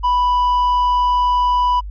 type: tone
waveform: triangle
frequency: 987.8 Hz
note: B5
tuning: in tune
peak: -11 dBFS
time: 0.03-1.81 s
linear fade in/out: 20 ms
effects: added 50 Hz sine -26 dBFS peak until 1.9 s + resampled to 11025 Hz